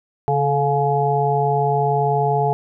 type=harmonic tone with a mistuned harmonic; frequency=140.8 Hz; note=C#3; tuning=27 cents sharp; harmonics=1 / 3 / 5 / 6; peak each=-21 / -21 / -21 / -21 dBFS; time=0.28-2.53 s; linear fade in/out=0 ms; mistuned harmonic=3; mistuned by=+36 cents; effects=none